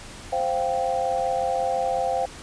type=chord; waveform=sine; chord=C suspended fourth; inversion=none; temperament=equal; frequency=523.3 / 698.5 / 784 Hz; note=C5 / F5 / G5; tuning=0 / 0 / 0 cents; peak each=-26 dBFS; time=0.32-2.26 s; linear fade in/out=10 ms; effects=pink hiss -41 dBFS RMS until 2.42 s + resampled to 22050 Hz